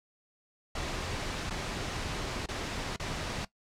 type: noise with dropouts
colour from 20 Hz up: pink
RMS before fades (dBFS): -35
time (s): 0.75-3.45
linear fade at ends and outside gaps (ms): 5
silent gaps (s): 1.499-1.505 / 2.461-2.486 / 2.963-2.997
effects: noise-tail reverb RT60 0.1 s tail -18 dB re dry + low-pass 6000 Hz 12 dB/octave